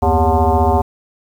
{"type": "tone with frequency modulation", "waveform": "sine", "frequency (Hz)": 400, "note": "G4", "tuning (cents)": 35, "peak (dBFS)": -10, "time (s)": [0.02, 0.82], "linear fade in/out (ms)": 10, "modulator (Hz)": 163, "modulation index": 3.3, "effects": ["7-bit"]}